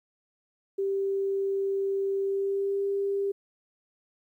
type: tone with pitch glide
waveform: sine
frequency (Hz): 392 to 397.2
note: G4 to G4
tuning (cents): 0 to +23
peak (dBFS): -25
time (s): 0.78-3.32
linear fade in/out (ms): 10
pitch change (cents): +23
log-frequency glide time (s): 2.25-2.84
effects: 11-bit